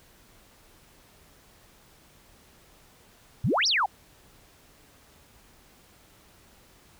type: exponential two-way sweep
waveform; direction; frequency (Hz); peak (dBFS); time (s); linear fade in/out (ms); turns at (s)
sine; up then down; 92.5 to 5920 to 720; -21; 3.44-3.86; 5; 3.67
effects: pink hiss -57 dBFS RMS until 6.99 s